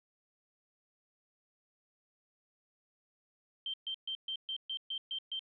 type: tone bursts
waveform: sine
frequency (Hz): 3136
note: G7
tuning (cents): 0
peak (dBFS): -35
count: 9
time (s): 3.66-5.393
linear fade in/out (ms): 2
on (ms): 77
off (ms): 130
effects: none